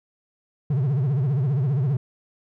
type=tone with vibrato; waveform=triangle; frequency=136.1 Hz; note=C#3; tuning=31 cents flat; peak=-17 dBFS; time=0.7-1.97 s; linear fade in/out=5 ms; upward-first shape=triangle; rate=15 Hz; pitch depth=250 cents each way; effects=none